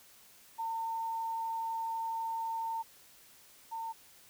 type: tone pair in turn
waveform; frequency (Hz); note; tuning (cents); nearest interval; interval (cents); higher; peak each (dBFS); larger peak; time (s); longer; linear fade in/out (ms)
sine; 906 / 906; A#5 / A#5; -50 / -50; unison; 0; neither; -33 / -36; first; 0.58-2.83 / 3.71-3.93; first; 20
effects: white hiss -59 dBFS RMS until 4.29 s